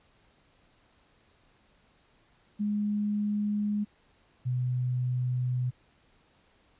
sine tone pair in turn, 207.7 / 125.37 Hz, G#3 / B2, 0 / +26 cents, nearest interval major sixth, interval 874 cents, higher first, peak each -26 dBFS, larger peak neither, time 2.59-3.85 / 4.45-5.71 s, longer neither, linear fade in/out 20 ms, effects pink hiss -65 dBFS RMS until 6.79 s + resampled to 8000 Hz

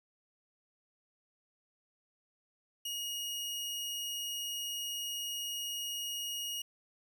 sawtooth tone, 2876 Hz, F#7, 50 cents flat, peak -33 dBFS, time 2.85-6.62 s, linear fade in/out 5 ms, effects none

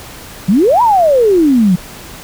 sine exponential two-way sweep, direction up then down, 170.5 to 995 to 170.5 Hz, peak -6 dBFS, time 0.48-1.76 s, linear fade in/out 10 ms, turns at 0.82 s, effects pink hiss -32 dBFS RMS until 2.23 s

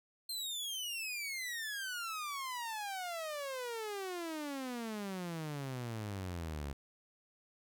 sawtooth exponential sweep, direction down, 4199 to 68.2 Hz, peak -35 dBFS, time 0.29-6.73 s, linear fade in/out 5 ms, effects none

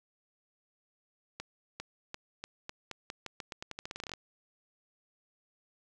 accelerating click train, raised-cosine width 0.2 ms, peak -22 dBFS, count 22, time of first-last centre 1.4-4.137 s, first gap 400 ms, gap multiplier 0.86, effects none

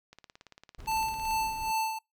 click train, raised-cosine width 0.2 ms, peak -32 dBFS, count 22, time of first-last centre 0.13-1.31 s, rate 17.8 Hz
brown noise, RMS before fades -45 dBFS, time 0.78-1.72 s, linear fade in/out 10 ms
square tone with tremolo, 884 Hz, A5, 8 cents sharp, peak -27 dBFS, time 0.87-1.99 s, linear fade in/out 10 ms, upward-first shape sine, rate 2.5 Hz, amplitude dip 60%
effects noise-tail reverb RT60 0.2 s tail -26 dB re dry

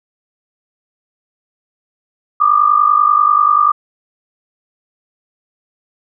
sine tone pair together, 1173 / 1223.3 Hz, D6 / D#6, -2 / -30 cents, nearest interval minor second, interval 72 cents, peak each -11 dBFS, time 2.4-3.72 s, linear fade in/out 10 ms, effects none

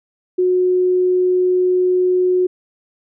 sine tone, 364.9 Hz, F#4, 24 cents flat, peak -12 dBFS, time 0.38-2.47 s, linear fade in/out 10 ms, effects none

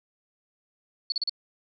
sine tone bursts, 4435 Hz, C#8, in tune, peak -24 dBFS, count 4, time 1.1-1.295 s, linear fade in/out 2 ms, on 21 ms, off 37 ms, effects none

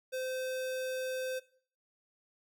square tone, 516 Hz, C5, 24 cents flat, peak -35 dBFS, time 0.12-1.4 s, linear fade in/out 20 ms, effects noise-tail reverb RT60 0.5 s tail -19 dB re dry

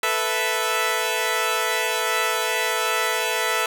10% pulse chord, A suspended second, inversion none, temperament equal, 440 / 493.9 / 659.3 Hz, A4 / B4 / E5, 0 / 0 / 0 cents, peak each -17 dBFS, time 0.03-3.66 s, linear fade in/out 2 ms, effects none

